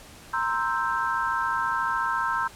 sine chord, C dominant seventh, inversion third, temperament equal, 932.3 / 1046.5 / 1318.5 / 1568 Hz, Bb5 / C6 / E6 / G6, 0 / 0 / 0 / 0 cents, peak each -29 dBFS, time 0.33-2.48 s, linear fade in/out 10 ms, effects pink hiss -47 dBFS RMS until 2.55 s + low-pass 12000 Hz 12 dB/octave

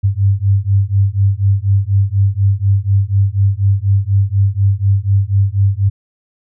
sine beating tone pair, 96.9 / 101 Hz, G2 / G#2, -20 / -48 cents, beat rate 4.1 Hz, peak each -13 dBFS, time 0.03-5.9 s, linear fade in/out 20 ms, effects none

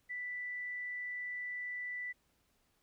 sine tone, 1977 Hz, B6, 1 cent sharp, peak -38 dBFS, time 0.09-2.13 s, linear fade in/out 20 ms, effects pink hiss -75 dBFS RMS until 2.82 s

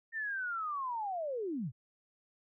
sine linear sweep, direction down, 1831 to 101.1 Hz, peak -34 dBFS, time 0.12-1.72 s, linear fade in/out 50 ms, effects none

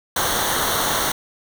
pink noise with comb filter, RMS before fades -21 dBFS, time 0.16-1.12 s, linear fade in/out 5 ms, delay 0.4 ms, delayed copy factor -0.75, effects none

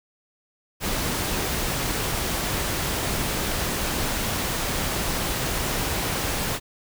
pink noise, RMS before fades -26 dBFS, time 0.8-6.6 s, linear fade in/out 50 ms, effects none

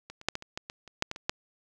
clicks, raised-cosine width 0.2 ms, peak -25 / -29 / -8 / -16 / -26 / -17 / -21 / -30 / -8 / -16 / -24 / -9 dBFS, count 12, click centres 0.1 / 0.214 / 0.286 / 0.354 / 0.424 / 0.575 / 0.699 / 0.877 / 1.024 / 1.114 / 1.161 / 1.295 s, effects none

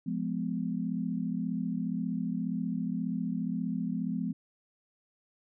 sine chord, F diminished, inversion none, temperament just, 174.61 / 209.5 / 251.4 Hz, F3 / Ab3 / Cb4, 0 / +15 / +31 cents, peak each -34 dBFS, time 0.06-4.33 s, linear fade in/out 10 ms, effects none

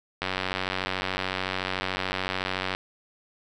click train, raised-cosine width 0.3 ms, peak -11 dBFS, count 238, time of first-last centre 0.22-2.749 s, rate 93.7 Hz, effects none

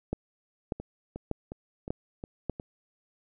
two click trains, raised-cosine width 2 ms, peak -16 / -24 dBFS, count 5 / 6, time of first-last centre 0.13-2.497 / 0.8-2.599 s, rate 1.69 / 2.78 Hz, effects none

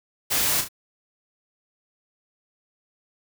white noise with echo, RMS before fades -23 dBFS, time 0.3-0.62 s, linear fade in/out 20 ms, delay 34 ms, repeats 2, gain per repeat -7 dB, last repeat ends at 0.688 s, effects none

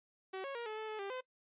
sawtooth tone with pitch steps, 379.7 / 550 / 472.5 / 431.8 / 436.1 / 431.5 / 396.1 / 511 Hz, F#4 / C#5 / A#4 / A4 / A4 / A4 / G4 / C5, +45 / -14 / +23 / -33 / -15 / -34 / +18 / -41 cents, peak -36 dBFS, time 0.33-1.21 s, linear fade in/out 10 ms, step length 110 ms, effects noise-tail reverb RT60 0.1 s tail -21 dB re dry + resampled to 8000 Hz

